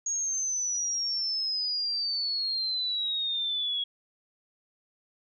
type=exponential sweep; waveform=sine; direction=down; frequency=6645 to 3322 Hz; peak=-27 dBFS; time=0.06-3.84 s; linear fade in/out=5 ms; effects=none